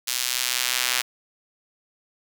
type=tone with high-pass filter sweep; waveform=sawtooth; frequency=125.3 Hz; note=B2; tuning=25 cents sharp; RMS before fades=-25 dBFS; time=0.07-1.02 s; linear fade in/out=10 ms; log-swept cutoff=4100 to 2200 Hz; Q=0.75; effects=none